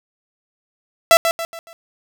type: tone with echo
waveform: sawtooth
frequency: 666 Hz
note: E5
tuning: 18 cents sharp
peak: -3 dBFS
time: 1.11-1.17 s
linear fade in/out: 0 ms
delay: 140 ms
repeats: 4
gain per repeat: -8 dB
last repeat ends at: 1.73 s
effects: none